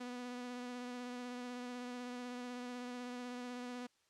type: tone with vibrato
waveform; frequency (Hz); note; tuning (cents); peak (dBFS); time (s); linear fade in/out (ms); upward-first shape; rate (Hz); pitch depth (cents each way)
sawtooth; 246.5; B3; -3; -39; 0-3.87; 10; triangle; 16; 22
effects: white hiss -75 dBFS RMS until 4.09 s + low-pass 7000 Hz 12 dB/octave